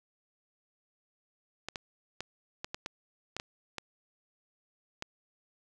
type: clicks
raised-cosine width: 0.2 ms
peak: -19 dBFS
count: 10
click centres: 1.686 / 1.758 / 2.206 / 2.645 / 2.745 / 2.861 / 3.366 / 3.399 / 3.783 / 5.024 s
effects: none